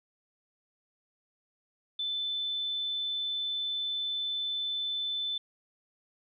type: tone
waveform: sine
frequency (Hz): 3520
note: A7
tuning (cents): 0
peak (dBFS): -30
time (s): 1.99-5.38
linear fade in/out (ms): 5
effects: none